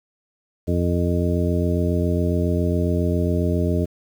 harmonic tone, 87.31 Hz, F2, in tune, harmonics 1 / 2 / 3 / 4 / 5 / 7, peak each -21 / -24 / -26 / -27 / -28 / -29 dBFS, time 0.67-3.86 s, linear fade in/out 20 ms, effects 8-bit

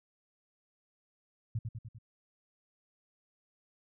sine tone with echo, 113.1 Hz, A2, 48 cents sharp, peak -30 dBFS, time 1.55-1.59 s, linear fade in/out 5 ms, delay 99 ms, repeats 4, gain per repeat -4 dB, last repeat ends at 1.986 s, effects none

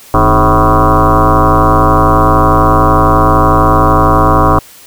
sine tone with frequency modulation, 534 Hz, C5, 35 cents sharp, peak -4 dBFS, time 0.14-4.59 s, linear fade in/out 2 ms, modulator 113 Hz, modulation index 6.3, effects white hiss -37 dBFS RMS until 4.86 s

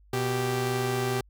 sawtooth tone pair together, 123 / 391.2 Hz, B2 / G4, -7 / -4 cents, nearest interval octave + minor sixth, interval 2003 cents, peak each -25 / -24 dBFS, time 0.13-1.21 s, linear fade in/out 5 ms, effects added 50 Hz sine -54 dBFS peak until 1.29 s

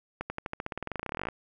accelerating click train, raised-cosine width 0.5 ms, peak -18 dBFS, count 26, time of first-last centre 0.21-1.286 s, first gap 90 ms, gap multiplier 0.93, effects none

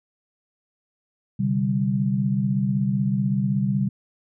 sine chord, C suspended second, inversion none, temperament equal, 130.81 / 146.83 / 196 Hz, C3 / D3 / G3, 0 / 0 / 0 cents, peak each -24 / -27 / -22 dBFS, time 1.39-3.89 s, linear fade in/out 10 ms, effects none

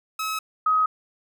sawtooth / sine tone pair in turn, 1285 / 1263.7 Hz, E6 / D#6, -45 / +26 cents, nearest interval unison, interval 29 cents, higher first, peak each -22 / -17 dBFS, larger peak second, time 0.19-0.39 / 0.66-0.86 s, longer neither, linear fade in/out 5 ms, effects none

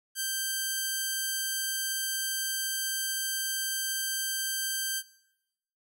5% pulse tone, 1568 Hz, G6, in tune, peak -18 dBFS, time 0.15-5.03 s, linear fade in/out 50 ms, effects noise-tail reverb RT60 0.9 s tail -21 dB re dry + AAC 48 kbps

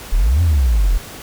sine exponential two-way sweep, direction up then down, 33.8 to 89 to 38.97 Hz, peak -9 dBFS, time 0.12-0.98 s, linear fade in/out 10 ms, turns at 0.42 s, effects tanh soft clip ceiling -8 dBFS + pink hiss -34 dBFS RMS until 1.22 s

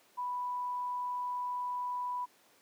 sine tone, 987.8 Hz, B5, in tune, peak -33 dBFS, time 0.17-2.26 s, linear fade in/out 20 ms, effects pink hiss -64 dBFS RMS until 2.61 s + high-pass 300 Hz 12 dB/octave

